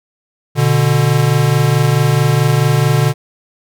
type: tone pair together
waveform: square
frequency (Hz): 122.23 / 146.83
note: B2 / D3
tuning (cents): -17 / 0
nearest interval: minor third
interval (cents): 317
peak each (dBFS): -14 / -13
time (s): 0.55-3.14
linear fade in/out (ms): 50
effects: none